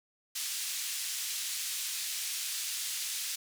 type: band-pass noise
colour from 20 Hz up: white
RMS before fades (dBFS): -36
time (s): 0.35-3.36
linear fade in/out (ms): 10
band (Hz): 2700 to 9400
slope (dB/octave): 12
effects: none